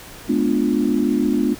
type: chord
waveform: sine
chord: G# diminished seventh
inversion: none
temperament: equal with one note detuned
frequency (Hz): 212.3 / 246.9 / 293.7 / 349.2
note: G#3 / B3 / D4 / F4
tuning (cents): +38 / 0 / 0 / 0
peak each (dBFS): -22 / -20 / -20 / -24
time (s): 0.28-1.55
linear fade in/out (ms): 20
effects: pink hiss -39 dBFS RMS until 1.59 s